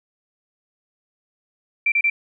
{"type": "tone bursts", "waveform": "sine", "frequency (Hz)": 2349, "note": "D7", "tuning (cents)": 0, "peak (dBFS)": -15, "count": 3, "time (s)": [1.86, 2.1], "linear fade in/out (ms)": 5, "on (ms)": 60, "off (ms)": 30, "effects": []}